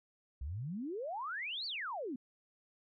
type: exponential two-way sweep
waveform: sine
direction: up then down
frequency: 60.9 to 4717 to 232.3 Hz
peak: -37 dBFS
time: 0.41-2.16 s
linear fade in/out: 5 ms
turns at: 1.66 s
effects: MP3 32 kbps